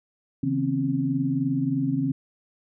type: tone cluster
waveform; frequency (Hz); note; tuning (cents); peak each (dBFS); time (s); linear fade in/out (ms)
sine; 137.5 / 160.7 / 250.4 / 269.6; C#3 / E3 / B3 / C#4; -14 / -44 / +24 / -48; -28 / -30 / -32 / -24; 0.43-2.12; 5
effects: none